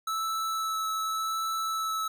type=tone with vibrato; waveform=square; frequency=1310 Hz; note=E6; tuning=11 cents flat; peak=-29 dBFS; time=0.07-2.08 s; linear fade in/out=5 ms; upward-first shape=sine; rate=0.87 Hz; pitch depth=9 cents each way; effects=none